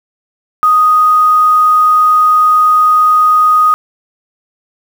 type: tone with quantisation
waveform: sine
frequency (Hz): 1244.5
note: D#6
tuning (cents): 0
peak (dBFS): -5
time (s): 0.63-3.74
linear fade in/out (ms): 0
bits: 5
effects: none